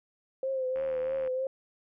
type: tone with vibrato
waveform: sine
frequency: 523.3 Hz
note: C5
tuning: in tune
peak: -28 dBFS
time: 0.43-1.47 s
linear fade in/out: 2 ms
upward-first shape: triangle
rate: 3.1 Hz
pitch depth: 50 cents each way
type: click train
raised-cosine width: 0.5 ms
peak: -31 dBFS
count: 41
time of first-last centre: 0.76-1.275 s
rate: 77.7 Hz
effects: none